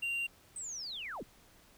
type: tone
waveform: triangle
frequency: 2770 Hz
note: F7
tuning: 15 cents flat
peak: -31 dBFS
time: 0.02-0.27 s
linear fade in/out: 10 ms
type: linear sweep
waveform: sine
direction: down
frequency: 8372 to 146 Hz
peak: -39 dBFS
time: 0.56-1.23 s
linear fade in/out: 2 ms
effects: pink hiss -62 dBFS RMS until 1.77 s